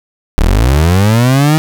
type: linear sweep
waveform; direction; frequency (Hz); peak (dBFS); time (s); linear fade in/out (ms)
30% pulse; up; 32.7 to 159; -4; 0.38-1.58; 0
effects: none